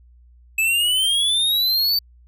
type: exponential sweep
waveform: square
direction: up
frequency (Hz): 2594 to 4600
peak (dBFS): -17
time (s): 0.58-1.99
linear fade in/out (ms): 5
effects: added 60 Hz sine -47 dBFS peak until 2.27 s